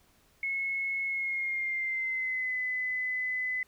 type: tone with pitch glide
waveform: sine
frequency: 2183 to 2013 Hz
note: C#7 to B6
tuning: -27 to +33 cents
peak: -29 dBFS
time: 0.43-3.63 s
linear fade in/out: 2 ms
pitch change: -140 cents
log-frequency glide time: 1.05-2.58 s
effects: pink hiss -65 dBFS RMS until 3.67 s